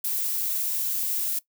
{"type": "noise", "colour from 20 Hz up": "violet", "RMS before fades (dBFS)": -27, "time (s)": [0.04, 1.39], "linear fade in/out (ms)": 5, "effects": ["noise-tail reverb RT60 0.1 s tail -19 dB re dry"]}